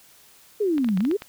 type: exponential two-way sweep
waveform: sine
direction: down then up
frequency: 440 to 178 to 440 Hz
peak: -19 dBFS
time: 0.6-1.17 s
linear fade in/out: 10 ms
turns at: 0.98 s
type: clicks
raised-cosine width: 0.3 ms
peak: -19 dBFS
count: 8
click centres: 0.781 / 0.845 / 0.888 / 0.974 / 1.006 / 1.051 / 1.113 / 1.221 s
effects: white hiss -53 dBFS RMS until 1.28 s